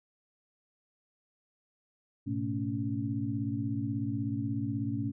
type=tone cluster; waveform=sine; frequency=107.5 / 123.9 / 221.5 / 280.1 Hz; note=A2 / B2 / A3 / C#4; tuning=-40 / +6 / +12 / +18 cents; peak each=-35 / -37 / -37 / -34 dBFS; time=2.26-5.12 s; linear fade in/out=20 ms; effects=none